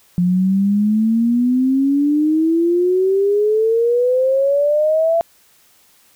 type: exponential sweep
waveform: sine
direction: up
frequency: 175.2 to 676 Hz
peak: -12 dBFS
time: 0.18-5.21 s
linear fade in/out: 0 ms
effects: white hiss -53 dBFS RMS until 6.15 s